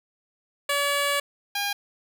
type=tone pair in turn; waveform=10% pulse; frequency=570 / 809.4 Hz; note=C#5 / G#5; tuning=+48 / -45 cents; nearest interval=tritone; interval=607 cents; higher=second; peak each=-14 / -17 dBFS; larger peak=first; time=0.69-1.2 / 1.55-1.73 s; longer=first; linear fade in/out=5 ms; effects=none